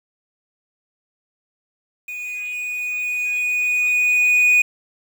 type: tone with level ramp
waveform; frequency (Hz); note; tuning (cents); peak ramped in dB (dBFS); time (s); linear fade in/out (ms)
triangle; 2473; D#7; -11; -26 to -9; 2.08-4.62; 5
effects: 7-bit